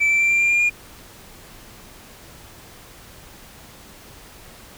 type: tone with pitch steps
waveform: sine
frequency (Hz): 2321 / 2337 / 2353 / 2370 / 2386 / 2403 / 2420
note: D7 / D7 / D7 / D7 / D7 / D7 / D#7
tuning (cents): -21 / -9 / +3 / +15 / +27 / +39 / -49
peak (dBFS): -12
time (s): 0-0.7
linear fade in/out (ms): 20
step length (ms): 100
effects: tanh soft clip ceiling -14 dBFS + pink hiss -44 dBFS RMS until 4.77 s